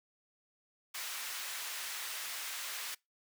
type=high-pass noise; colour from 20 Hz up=pink; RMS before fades=-41 dBFS; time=0.94-2.95 s; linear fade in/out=10 ms; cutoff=1500 Hz; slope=12 dB/octave; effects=noise-tail reverb RT60 0.2 s tail -24 dB re dry